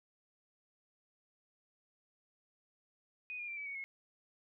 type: tone with pitch steps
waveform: sine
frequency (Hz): 2489 / 2422 / 2357 / 2294 / 2233 / 2173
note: D#7 / D#7 / D7 / D7 / C#7 / C#7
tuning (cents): 0 / -47 / +6 / -41 / +12 / -35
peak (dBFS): -40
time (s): 3.3-3.84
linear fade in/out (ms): 0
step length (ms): 90
effects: none